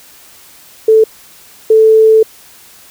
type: tone bursts at uneven times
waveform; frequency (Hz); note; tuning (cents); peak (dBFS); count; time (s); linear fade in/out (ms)
sine; 440; A4; 0; -3; 2; 0.88-1.04 / 1.7-2.23; 5
effects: white hiss -40 dBFS RMS until 2.9 s